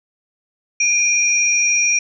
sine tone pair together, 2407 / 5710 Hz, D7 / F8, +42 / +37 cents, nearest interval octave + minor third, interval 1495 cents, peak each -16 dBFS, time 0.8-1.99 s, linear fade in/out 5 ms, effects none

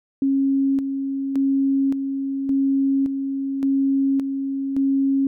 sine tone with tremolo, 272.6 Hz, C#4, 29 cents flat, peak -16 dBFS, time 0.22-5.27 s, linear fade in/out 2 ms, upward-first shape square, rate 0.88 Hz, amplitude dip 50%, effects none

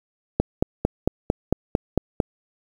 click train, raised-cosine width 2 ms, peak -4 dBFS, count 9, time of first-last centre 0.4-2.202 s, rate 4.44 Hz, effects 7-bit

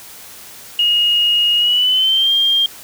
sine tone with pitch glide, 2869 to 3202 Hz, F7 to G7, +46 to +36 cents, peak -11 dBFS, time 0.79-2.66 s, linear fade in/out 2 ms, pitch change +190 cents, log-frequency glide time 1.57-2.32 s, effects white hiss -37 dBFS RMS until 2.83 s

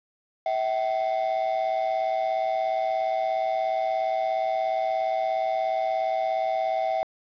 triangle ring-modulated tone, 707 Hz, F5, 21 cents sharp, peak -18 dBFS, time 0.46-7.03 s, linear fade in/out 0 ms, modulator 58.5 Hz, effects resampled to 11025 Hz + 8-bit

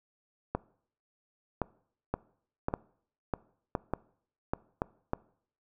two click trains, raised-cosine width 1 ms, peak -15 / -15 dBFS, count 5 / 6, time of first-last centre 0.55-4.819 / 2.14-5.134 s, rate 0.937 / 1.67 Hz, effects noise-tail reverb RT60 0.6 s tail -22 dB re dry

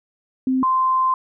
sine tone pair in turn, 260 / 1040 Hz, C4 / C6, -11 / -11 cents, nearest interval 2 octaves, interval 2400 cents, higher second, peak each -16 / -15 dBFS, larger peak second, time 0.47-0.63 / 0.63-1.14 s, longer second, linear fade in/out 2 ms, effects none

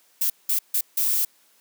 violet noise bursts at uneven times, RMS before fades -22 dBFS, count 4, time 0.21-0.3 / 0.49-0.59 / 0.74-0.81 / 0.97-1.25 s, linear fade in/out 5 ms, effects white hiss -60 dBFS RMS until 1.6 s + high-pass 200 Hz 12 dB/octave

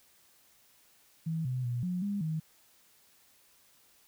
sine tone with pitch steps, 162 / 127.3 / 121.3 / 180 / 202.2 / 158.2 Hz, E3 / C3 / B2 / F#3 / G#3 / D#3, -30 / -47 / -31 / -47 / -46 / +29 cents, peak -30 dBFS, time 1.26-2.4 s, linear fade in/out 10 ms, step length 190 ms, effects white hiss -64 dBFS RMS until 4.07 s

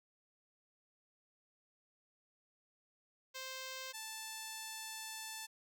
5% pulse tone pair in turn, 523.3 / 880.1 Hz, C5 / A5, 0 / 0 cents, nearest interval major sixth, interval 900 cents, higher second, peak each -32 / -32 dBFS, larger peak neither, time 3.34-3.93 / 3.93-5.47 s, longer second, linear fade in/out 20 ms, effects none

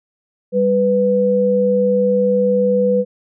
sine tone pair together, 196.7 / 495.7 Hz, G3 / B4, +6 / +6 cents, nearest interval octave + major third, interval 1600 cents, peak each -18 / -13 dBFS, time 0.52-3.05 s, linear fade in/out 50 ms, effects none

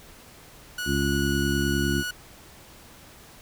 sawtooth tone, 1466 Hz, F#6, 16 cents flat, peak -25 dBFS, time 0.78-2.11 s, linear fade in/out 5 ms
harmonic tone, 69.8 Hz, C#2, 13 cents sharp, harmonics 1 / 2 / 3 / 4 / 5, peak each -29 / -29 / -29 / -29 / -29 dBFS, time 0.85-2.04 s, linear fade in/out 50 ms
effects pink hiss -49 dBFS RMS until 3.41 s

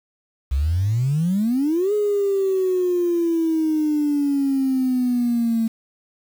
sine exponential two-way sweep, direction up then down, 63.8 to 421.6 to 223.6 Hz, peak -16 dBFS, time 0.51-5.68 s, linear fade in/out 10 ms, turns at 1.93 s, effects tanh soft clip ceiling -13 dBFS + 7-bit

